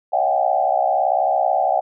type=tone cluster; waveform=sine; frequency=559 / 634 / 707 / 765 / 826 Hz; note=C#5 / D#5 / F5 / G5 / G#5; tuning=+14 / +32 / +21 / -42 / -10 cents; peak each=-26 / -22 / -21 / -19 / -25 dBFS; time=0.12-1.81 s; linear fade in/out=20 ms; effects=none